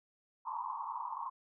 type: band-pass noise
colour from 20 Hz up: white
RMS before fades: -40 dBFS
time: 0.45-1.3 s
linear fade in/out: 20 ms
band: 870 to 1100 Hz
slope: 96 dB/octave
effects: none